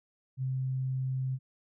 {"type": "tone", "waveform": "sine", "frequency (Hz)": 130.81, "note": "C3", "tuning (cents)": 0, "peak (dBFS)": -29, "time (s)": [0.37, 1.39], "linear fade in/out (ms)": 50, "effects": []}